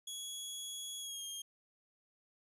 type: tone with pitch glide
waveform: 20% pulse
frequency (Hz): 3349 to 3222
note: G#7 to G7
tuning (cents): +14 to +47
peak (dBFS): -36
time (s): 0.07-1.42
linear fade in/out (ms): 5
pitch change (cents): -67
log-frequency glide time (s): 0.99-1.25
effects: none